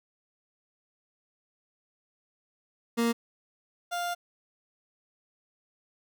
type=tone pair in turn; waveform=30% pulse; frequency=233.1 / 700.1 Hz; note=A#3 / F5; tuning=0 / +4 cents; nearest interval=octave + perfect fifth; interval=1904 cents; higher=second; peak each=-21 / -27 dBFS; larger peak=first; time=2.97-3.13 / 3.91-4.15 s; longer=second; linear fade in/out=20 ms; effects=none